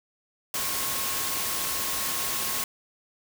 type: tone in noise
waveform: sine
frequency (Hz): 1084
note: C#6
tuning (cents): -39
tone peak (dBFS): -39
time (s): 0.54-2.64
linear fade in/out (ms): 2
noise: white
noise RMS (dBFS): -29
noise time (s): 0.54-2.64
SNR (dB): -13
effects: none